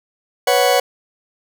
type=chord; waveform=40% pulse; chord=B suspended second; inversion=none; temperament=just; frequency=493.9 / 555.6 / 740.8 Hz; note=B4 / C#5 / F#5; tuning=0 / +4 / +2 cents; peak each=-16 dBFS; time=0.47-0.8 s; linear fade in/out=5 ms; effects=none